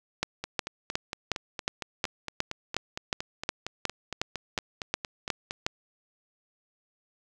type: two click trains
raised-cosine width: 0.2 ms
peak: -16 / -9 dBFS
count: 23 / 16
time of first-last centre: 0.44-5.509 / 0.23-5.665 s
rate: 4.34 / 2.76 Hz
effects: none